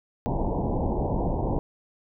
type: low-pass noise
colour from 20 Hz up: pink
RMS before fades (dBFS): -26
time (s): 0.26-1.59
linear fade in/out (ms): 0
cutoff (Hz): 960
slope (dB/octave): 96
effects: none